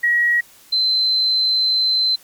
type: tone pair in turn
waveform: sine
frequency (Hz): 1907 / 4076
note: A#6 / C8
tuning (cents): +39 / -46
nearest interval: octave + minor second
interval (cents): 1315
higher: second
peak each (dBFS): -13 / -14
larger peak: first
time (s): 0.03-0.41 / 0.72-2.16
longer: second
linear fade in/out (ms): 10
effects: white hiss -48 dBFS RMS until 2.23 s + MP3 96 kbps

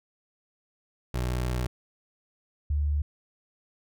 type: tone pair in turn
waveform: 25% pulse / sine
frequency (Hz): 61.7 / 73.37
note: B1 / D2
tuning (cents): -1 / -1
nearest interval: minor third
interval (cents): 300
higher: second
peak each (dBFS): -23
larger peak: neither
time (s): 1.14-1.67 / 2.7-3.02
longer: first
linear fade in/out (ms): 5
effects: none

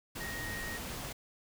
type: tone in noise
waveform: sine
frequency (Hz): 1873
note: A#6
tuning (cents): +8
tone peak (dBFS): -40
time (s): 0.2-0.78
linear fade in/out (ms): 10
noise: pink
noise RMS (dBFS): -41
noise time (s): 0.15-1.13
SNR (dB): -2
effects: none

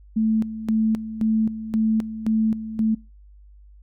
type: tone with tremolo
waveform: sine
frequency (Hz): 220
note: A3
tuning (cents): 0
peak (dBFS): -17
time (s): 0.16-2.95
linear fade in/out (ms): 10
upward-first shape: square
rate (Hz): 1.9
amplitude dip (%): 75
effects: noise-tail reverb RT60 0.3 s tail -25 dB re dry + added 50 Hz sine -45 dBFS peak until 3.82 s

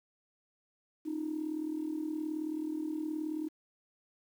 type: tone with amplitude modulation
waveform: sine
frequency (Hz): 309.9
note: D#4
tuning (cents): -7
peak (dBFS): -29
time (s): 1.05-3.49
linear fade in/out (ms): 20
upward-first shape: sine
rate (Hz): 38.9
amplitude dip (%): 75
effects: tanh soft clip ceiling -27 dBFS + 10-bit

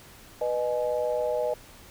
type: tone cluster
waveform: sine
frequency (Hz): 491.6 / 613 / 844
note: B4 / D#5 / G#5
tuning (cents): -8 / -26 / +28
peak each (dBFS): -28 / -27 / -35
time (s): 0.41-1.54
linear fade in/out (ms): 5
effects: pink hiss -50 dBFS RMS until 1.9 s

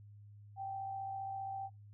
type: tone with amplitude modulation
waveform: sine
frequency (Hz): 779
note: G5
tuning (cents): -11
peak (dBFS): -37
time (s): 0.56-1.7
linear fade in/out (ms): 50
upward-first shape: sine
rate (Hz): 55.1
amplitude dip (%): 35
effects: noise-tail reverb RT60 0.2 s tail -18 dB re dry + added 103 Hz sine -53 dBFS peak until 1.93 s

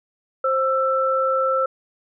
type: tone pair together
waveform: sine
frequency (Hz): 527.8 / 1331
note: C5 / E6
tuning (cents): +15 / +16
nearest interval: octave + major third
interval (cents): 1601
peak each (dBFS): -20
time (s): 0.44-1.66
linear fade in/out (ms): 5
effects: none

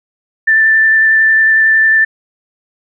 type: tone with vibrato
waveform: sine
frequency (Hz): 1771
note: A6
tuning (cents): +11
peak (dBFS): -6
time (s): 0.47-2.05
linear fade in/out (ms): 10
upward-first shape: sine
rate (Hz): 11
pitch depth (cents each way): 11
effects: none

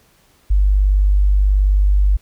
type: tone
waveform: sine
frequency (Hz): 49.32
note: G1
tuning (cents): +11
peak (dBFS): -10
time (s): 0.5-2.17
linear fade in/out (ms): 10
effects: pink hiss -55 dBFS RMS until 2.21 s

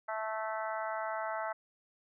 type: harmonic tone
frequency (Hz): 218.9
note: A3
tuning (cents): -9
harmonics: 3 / 4 / 5 / 6 / 7 / 8 / 9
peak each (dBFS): -38 / -39 / -44 / -41 / -44 / -54 / -47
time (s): 0.08-1.53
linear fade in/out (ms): 10
effects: none

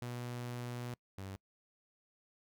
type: tone pair in turn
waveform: sawtooth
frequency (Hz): 121.7 / 96.59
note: B2 / G2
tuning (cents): -25 / -25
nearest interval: major third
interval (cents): 400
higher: first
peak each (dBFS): -36 / -39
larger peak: first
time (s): 0.02-0.94 / 1.18-1.36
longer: first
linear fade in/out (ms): 0
effects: noise-tail reverb RT60 0.1 s tail -26 dB re dry

